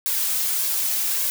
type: noise with flanger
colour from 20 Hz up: blue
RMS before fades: -23 dBFS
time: 0.06-1.3 s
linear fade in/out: 0 ms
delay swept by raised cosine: 1.8 to 4 ms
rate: 1.7 Hz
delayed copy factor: +0.75
effects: none